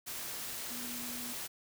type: tone in noise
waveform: sine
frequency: 242.6 Hz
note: B3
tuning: 31 cents flat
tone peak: -45 dBFS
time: 0.7-1.34 s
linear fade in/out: 20 ms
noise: white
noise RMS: -41 dBFS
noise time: 0.06-1.48 s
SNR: -7 dB
effects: none